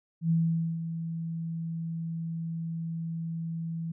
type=tone with ADSR envelope; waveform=sine; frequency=164.81 Hz; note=E3; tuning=in tune; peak=-21 dBFS; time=0.21-3.92 s; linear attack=94 ms; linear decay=480 ms; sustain=-10 dB; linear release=7 ms; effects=none